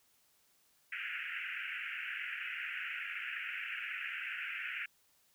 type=band-pass noise; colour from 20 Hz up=white; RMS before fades=-41 dBFS; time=0.92-4.86 s; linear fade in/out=5 ms; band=1400 to 2800 Hz; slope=96 dB/octave; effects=white hiss -71 dBFS RMS until 5.34 s